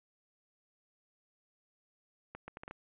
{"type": "accelerating click train", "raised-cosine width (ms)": 0.5, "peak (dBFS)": -29, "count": 6, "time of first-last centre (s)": [2.35, 2.711], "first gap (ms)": 130, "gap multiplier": 0.7, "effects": ["resampled to 8000 Hz", "11-bit"]}